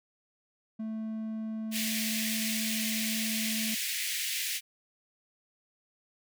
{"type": "tone", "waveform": "triangle", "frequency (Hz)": 220, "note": "A3", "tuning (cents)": 0, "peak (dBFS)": -31, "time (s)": [0.79, 3.75], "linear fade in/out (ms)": 10}
{"type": "high-pass noise", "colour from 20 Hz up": "pink", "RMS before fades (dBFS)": -33, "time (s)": [1.71, 4.61], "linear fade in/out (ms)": 50, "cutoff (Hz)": 1900, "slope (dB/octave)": 48}
{"effects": []}